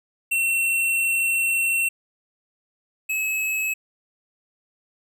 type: tone pair in turn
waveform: square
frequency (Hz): 2713 / 2579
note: E7 / E7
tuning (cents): +49 / -39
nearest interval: minor second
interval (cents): 88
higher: first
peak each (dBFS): -20 / -23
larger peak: first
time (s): 0.31-1.89 / 3.09-3.74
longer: first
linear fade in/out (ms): 10
effects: none